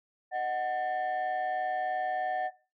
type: tone cluster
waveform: sine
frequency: 620 / 743 / 1788 Hz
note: D#5 / F#5 / A6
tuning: -6 / +7 / +27 cents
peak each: -35 / -28 / -37 dBFS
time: 0.31-2.51 s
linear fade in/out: 50 ms
effects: noise-tail reverb RT60 0.3 s tail -17 dB re dry + tanh soft clip ceiling -24 dBFS